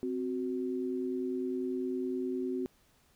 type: tone pair together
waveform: sine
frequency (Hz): 260.1 / 370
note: C4 / F#4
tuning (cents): -10 / 0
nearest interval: tritone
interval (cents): 610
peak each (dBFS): -34 / -34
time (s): 0.03-2.66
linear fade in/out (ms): 0
effects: pink hiss -67 dBFS RMS until 3.15 s

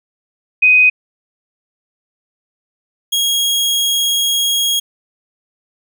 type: tone pair in turn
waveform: sine / sawtooth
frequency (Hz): 2503 / 3287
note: D#7 / G#7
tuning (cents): +10 / -19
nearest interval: perfect fourth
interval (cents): 471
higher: second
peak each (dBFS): -6 / -10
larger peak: first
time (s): 0.62-0.9 / 3.12-4.8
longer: second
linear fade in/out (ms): 10
effects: none

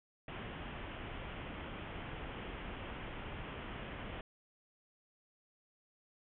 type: low-pass noise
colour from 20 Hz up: pink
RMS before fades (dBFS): -45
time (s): 0.28-4.21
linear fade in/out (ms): 2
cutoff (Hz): 3300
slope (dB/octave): 96
effects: none

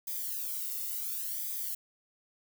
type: noise with flanger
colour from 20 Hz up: violet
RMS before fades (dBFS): -36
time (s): 0.07-1.75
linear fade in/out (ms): 5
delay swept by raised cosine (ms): 0.71 to 1.25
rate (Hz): 0.7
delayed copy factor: -1
effects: none

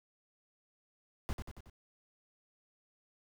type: noise with echo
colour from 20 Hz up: brown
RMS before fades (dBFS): -35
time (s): 1.29-1.33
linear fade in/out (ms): 0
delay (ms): 92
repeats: 4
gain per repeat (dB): -5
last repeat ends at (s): 1.698
effects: none

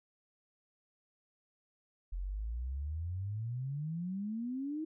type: exponential sweep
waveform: sine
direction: up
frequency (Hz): 42.62 to 322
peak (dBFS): -35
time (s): 2.12-4.85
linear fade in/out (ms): 10
effects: none

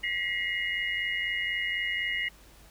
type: tone cluster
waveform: sine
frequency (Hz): 1931 / 2035 / 2119 / 2883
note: B6 / C7 / C7 / F#7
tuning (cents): -39 / -49 / +21 / -46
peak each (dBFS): -32 / -39 / -32 / -34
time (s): 0.03-2.29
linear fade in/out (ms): 10
effects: added 50 Hz sine -54 dBFS peak until 2.7 s + pink hiss -56 dBFS RMS until 2.7 s

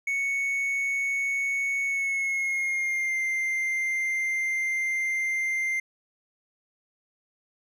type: tone with pitch glide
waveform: triangle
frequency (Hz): 2217 to 2093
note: C#7 to C7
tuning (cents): 0 to 0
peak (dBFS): -23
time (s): 0.07-5.8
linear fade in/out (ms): 5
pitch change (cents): -100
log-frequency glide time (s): 1.85-3.21
effects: none

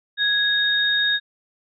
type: tone pair together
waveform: sine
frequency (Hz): 1661.2 / 3724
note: G#6 / A#7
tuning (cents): 0 / -2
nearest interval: octave + major second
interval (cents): 1398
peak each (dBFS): -20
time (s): 0.17-1.2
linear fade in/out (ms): 50
effects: none

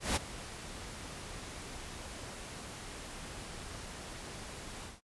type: noise with ADSR envelope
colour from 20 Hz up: pink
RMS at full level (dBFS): -29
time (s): 0-5.01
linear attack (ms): 160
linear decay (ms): 19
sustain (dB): -16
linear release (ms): 160
effects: noise-tail reverb RT60 0.1 s tail -25 dB re dry + resampled to 24000 Hz

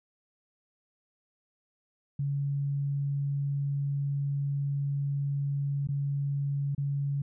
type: tone with dropouts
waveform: sine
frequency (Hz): 140.9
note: C#3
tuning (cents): +29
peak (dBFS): -27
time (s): 2.19-7.22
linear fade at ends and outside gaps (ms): 5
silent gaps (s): 5.873-5.887 / 6.749-6.779
effects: none

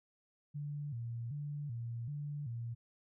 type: tone with vibrato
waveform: sine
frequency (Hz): 130.81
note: C3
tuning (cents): 0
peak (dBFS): -38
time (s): 0.54-2.75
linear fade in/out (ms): 20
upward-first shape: square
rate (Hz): 1.3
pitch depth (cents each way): 190
effects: none

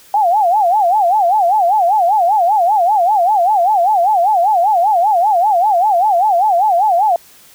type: tone with vibrato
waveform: sine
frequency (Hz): 769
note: G5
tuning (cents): -33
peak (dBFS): -9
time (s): 0.14-7.16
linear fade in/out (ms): 2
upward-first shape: sine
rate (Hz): 5.1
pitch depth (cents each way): 220
effects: white hiss -44 dBFS RMS until 7.54 s

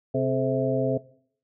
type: harmonic tone with a mistuned harmonic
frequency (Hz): 130.81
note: C3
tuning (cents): 0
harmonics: 1 / 2 / 3 / 4 / 5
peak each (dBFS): -28 / -28 / -28 / -28 / -28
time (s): 0.14-0.98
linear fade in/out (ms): 10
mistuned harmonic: 3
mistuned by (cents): +140
effects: noise-tail reverb RT60 0.6 s tail -20 dB re dry

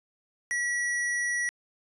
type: tone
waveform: square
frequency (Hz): 1933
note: B6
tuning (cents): -38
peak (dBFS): -27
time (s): 0.51-1.49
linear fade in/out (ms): 0
effects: resampled to 24000 Hz

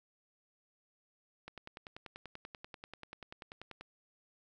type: click train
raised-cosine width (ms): 0.3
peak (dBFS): -30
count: 25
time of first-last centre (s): 1.48-3.81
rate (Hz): 10.3
effects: none

